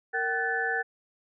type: tone cluster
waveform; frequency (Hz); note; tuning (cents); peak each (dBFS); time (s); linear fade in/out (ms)
sine; 460.6 / 767 / 1503 / 1747; A#4 / G5 / F#6 / A6; -21 / -38 / +27 / -13; -34 / -33 / -31 / -29; 0.13-0.83; 20
effects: none